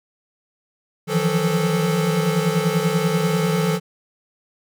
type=tone cluster; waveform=square; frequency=157.8 / 168.4 / 178.4 / 436.4 Hz; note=D#3 / E3 / F3 / A4; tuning=+25 / +37 / +37 / -14 cents; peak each=-24 dBFS; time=1.07-3.8 s; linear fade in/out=50 ms; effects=none